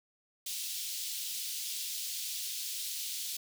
pink high-pass noise, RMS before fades -38 dBFS, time 0.46-3.37 s, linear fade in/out 5 ms, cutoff 3300 Hz, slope 24 dB/octave, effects none

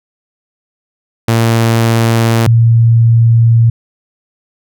sawtooth / sine tone pair in turn, 114.6 / 115.46 Hz, A#2 / A#2, -29 / -16 cents, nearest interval unison, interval 13 cents, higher second, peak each -4 dBFS, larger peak neither, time 1.28-2.47 / 2.47-3.7 s, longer second, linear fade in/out 5 ms, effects none

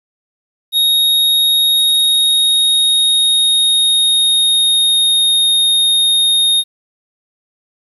square tone with pitch glide, 3750 to 3705 Hz, A#7 to A#7, +10 to -11 cents, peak -10 dBFS, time 0.72-6.64 s, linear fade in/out 50 ms, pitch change -21 cents, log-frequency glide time 1.69-5.53 s, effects 8-bit

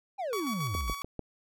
triangle exponential sweep, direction down, 830 to 43.67 Hz, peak -29 dBFS, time 0.18-0.94 s, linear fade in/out 20 ms
sawtooth tone with tremolo, 1131 Hz, C#6, 34 cents sharp, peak -29 dBFS, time 0.33-1.02 s, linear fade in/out 0 ms, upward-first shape square, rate 7.3 Hz, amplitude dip 45%
click train, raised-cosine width 2 ms, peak -22 dBFS, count 4, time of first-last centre 0.75-1.193 s, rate 6.77 Hz
effects none

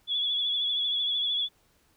sine tone with vibrato, 3400 Hz, G#7, 40 cents sharp, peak -25 dBFS, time 0.07-1.49 s, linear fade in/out 50 ms, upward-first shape sine, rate 13 Hz, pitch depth 39 cents each way, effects pink hiss -66 dBFS RMS until 1.96 s

